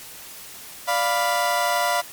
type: chord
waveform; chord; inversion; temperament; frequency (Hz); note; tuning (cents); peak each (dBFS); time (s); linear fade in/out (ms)
30% pulse; B diminished; first; equal; 587.3 / 698.5 / 987.8; D5 / F5 / B5; 0 / 0 / 0; -24 / -20 / -21; 0.87-2.02; 20
effects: white hiss -40 dBFS RMS until 2.12 s + MP3 96 kbps